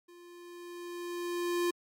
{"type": "tone with level ramp", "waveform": "square", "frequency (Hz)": 349.2, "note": "F4", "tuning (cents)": 0, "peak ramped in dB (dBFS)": [-53, -27], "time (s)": [0.08, 1.71], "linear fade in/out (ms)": 10, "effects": ["MP3 64 kbps"]}